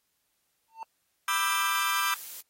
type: tone with exponential growth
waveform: triangle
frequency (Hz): 899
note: A5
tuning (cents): +37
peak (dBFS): -30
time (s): 0.68-0.83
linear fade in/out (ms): 1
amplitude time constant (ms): 31
type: chord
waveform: sawtooth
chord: E minor seventh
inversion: second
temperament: just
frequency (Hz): 988.9 / 1186.7 / 1318.5 / 1582.2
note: B5 / D6 / E6 / G6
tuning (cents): +2 / +18 / 0 / +16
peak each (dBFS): -30 / -25 / -28 / -27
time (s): 1.28-2.14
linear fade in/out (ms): 2
type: noise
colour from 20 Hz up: blue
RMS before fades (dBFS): -41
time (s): 1.32-2.41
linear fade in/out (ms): 5
effects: white hiss -75 dBFS RMS until 2.49 s + AAC 48 kbps